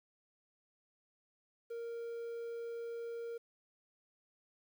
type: tone with quantisation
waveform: triangle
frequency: 466.2 Hz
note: A#4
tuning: in tune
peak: -38 dBFS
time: 1.7-3.38 s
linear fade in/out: 10 ms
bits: 11
effects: none